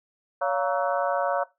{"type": "harmonic tone with a mistuned harmonic", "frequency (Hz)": 187.6, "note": "F#3", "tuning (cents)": 24, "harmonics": [3, 4, 5, 6, 7, 8], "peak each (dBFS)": [-26, -28, -30, -32, -33, -34], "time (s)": [0.41, 1.44], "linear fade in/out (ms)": 10, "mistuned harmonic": 4, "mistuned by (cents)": -120, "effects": ["noise-tail reverb RT60 0.2 s tail -18 dB re dry"]}